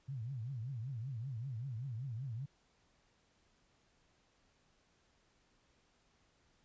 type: tone with vibrato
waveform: sine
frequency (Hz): 123.47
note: B2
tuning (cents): 0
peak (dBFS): -39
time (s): 0.08-2.46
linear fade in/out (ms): 10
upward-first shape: triangle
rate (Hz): 5.2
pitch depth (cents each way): 270
effects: pink hiss -73 dBFS RMS until 6.64 s + resampled to 16000 Hz